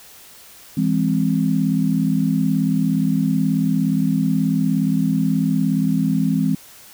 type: chord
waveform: sine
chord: E augmented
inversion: none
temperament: equal with one note detuned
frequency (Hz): 164.81 / 203.8 / 261.6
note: E3 / G#3 / B#3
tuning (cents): 0 / -32 / 0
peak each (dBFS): -20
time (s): 0.77-6.55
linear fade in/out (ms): 5
effects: white hiss -44 dBFS RMS until 6.93 s